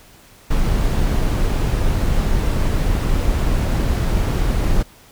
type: noise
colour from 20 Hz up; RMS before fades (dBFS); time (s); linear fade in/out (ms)
brown; -17; 0.5-4.83; 10
effects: pink hiss -47 dBFS RMS until 5.11 s